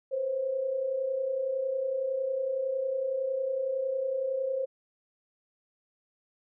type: tone pair together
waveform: sine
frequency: 501.1 / 532 Hz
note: B4 / C5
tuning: +25 / +29 cents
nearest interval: minor second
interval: 104 cents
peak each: -36 / -28 dBFS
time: 0.11-4.66 s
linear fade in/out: 20 ms
effects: none